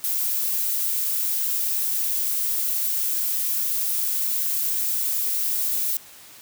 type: noise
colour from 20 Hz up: violet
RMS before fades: -24 dBFS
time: 0.04-5.97 s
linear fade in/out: 0 ms
effects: white hiss -46 dBFS RMS until 6.41 s + high-pass 60 Hz 12 dB/octave